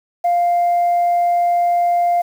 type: tone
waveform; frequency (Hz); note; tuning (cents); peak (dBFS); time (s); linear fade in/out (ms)
sine; 698.5; F5; 0; -11; 0.24-2.22; 10
effects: tanh soft clip ceiling -10 dBFS + 7-bit